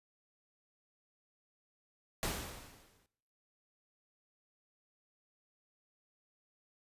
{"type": "noise with exponential decay", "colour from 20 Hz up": "pink", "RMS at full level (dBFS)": -34, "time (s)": [2.23, 3.06], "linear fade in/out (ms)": 0, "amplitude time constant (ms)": 180, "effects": ["noise-tail reverb RT60 0.8 s tail -20 dB re dry", "resampled to 32000 Hz"]}